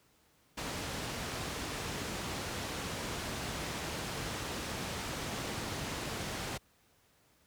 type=low-pass noise; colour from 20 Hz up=pink; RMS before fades=-38 dBFS; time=0.57-6.58 s; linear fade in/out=10 ms; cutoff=8100 Hz; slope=12 dB/octave; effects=pink hiss -68 dBFS RMS until 7.46 s + high-pass 60 Hz 12 dB/octave